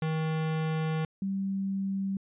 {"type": "tone pair in turn", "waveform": ["square", "sine"], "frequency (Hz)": [158.3, 194.58], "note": ["D#3", "G3"], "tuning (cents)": [30, -13], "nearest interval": "major third", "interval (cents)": 357, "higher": "second", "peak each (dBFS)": -28, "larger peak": "neither", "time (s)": [[0.02, 1.05], [1.22, 2.17]], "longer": "first", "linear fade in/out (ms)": 2, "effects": ["resampled to 8000 Hz"]}